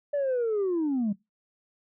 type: linear sweep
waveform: sine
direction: down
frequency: 587.3 to 195.1 Hz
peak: -22 dBFS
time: 0.13-1.13 s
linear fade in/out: 10 ms
effects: noise-tail reverb RT60 0.2 s tail -22 dB re dry + tanh soft clip ceiling -22 dBFS